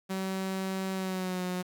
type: tone with pitch glide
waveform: sawtooth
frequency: 190.4 to 181.49 Hz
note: F#3 to F#3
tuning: +50 to -33 cents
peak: -27 dBFS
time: 0.09-1.63 s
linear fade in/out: 20 ms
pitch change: -83 cents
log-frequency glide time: 0.93-1.44 s
effects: 9-bit